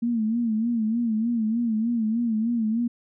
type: tone with vibrato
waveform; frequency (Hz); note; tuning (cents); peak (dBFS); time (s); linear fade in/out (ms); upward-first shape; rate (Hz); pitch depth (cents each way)
sine; 227.1; A#3; -45; -21; 0.02-2.88; 10; sine; 3.3; 94
effects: none